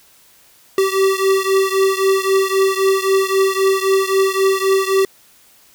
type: beating tone pair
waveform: square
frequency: 384.7 / 388.5 Hz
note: G4 / G4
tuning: -33 / -16 cents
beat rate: 3.8 Hz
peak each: -16 / -18 dBFS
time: 0.78-5.05 s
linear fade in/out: 2 ms
effects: white hiss -50 dBFS RMS until 5.74 s